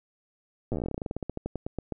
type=slowing click train; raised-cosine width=2 ms; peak=-18 dBFS; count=27; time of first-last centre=0.72-1.923 s; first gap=8 ms; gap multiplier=1.12; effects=none